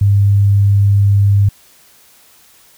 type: tone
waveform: sine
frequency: 100.4 Hz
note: G2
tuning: 42 cents sharp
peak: -7 dBFS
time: 0.01-1.49 s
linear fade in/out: 5 ms
effects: white hiss -47 dBFS RMS until 2.77 s